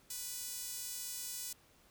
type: tone with high-pass filter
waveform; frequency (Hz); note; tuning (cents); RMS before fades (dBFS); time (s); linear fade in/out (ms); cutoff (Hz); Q
sawtooth; 493.9; B4; 0; -43; 0.1-1.53; 5; 7000; 0.92
effects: pink hiss -66 dBFS RMS until 1.9 s